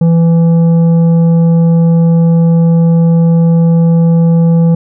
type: tone with tanh clipping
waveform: triangle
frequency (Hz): 166.7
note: E3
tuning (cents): +20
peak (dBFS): -6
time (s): 0.01-4.75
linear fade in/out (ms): 5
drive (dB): 12
effects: none